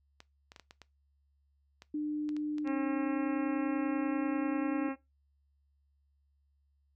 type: clicks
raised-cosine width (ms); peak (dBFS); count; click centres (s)
0.2; -32; 11; 0.204 / 0.519 / 0.562 / 0.597 / 0.709 / 0.817 / 1.821 / 2.291 / 2.366 / 2.583 / 2.675
type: tone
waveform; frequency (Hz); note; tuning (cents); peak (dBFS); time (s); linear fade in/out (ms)
sine; 300; D4; +37; -31; 1.94-4.89; 5
type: harmonic tone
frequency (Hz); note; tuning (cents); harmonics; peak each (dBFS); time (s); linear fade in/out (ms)
269.8; C#4; -47; 1 / 2 / 3 / 4 / 5 / 6 / 7 / 8 / 9 / 10; -34 / -40 / -44 / -46 / -48 / -50 / -51 / -52 / -53 / -54; 2.64-4.96; 50
effects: noise-tail reverb RT60 0.2 s tail -19 dB re dry + added 70 Hz sine -69 dBFS peak until 6.95 s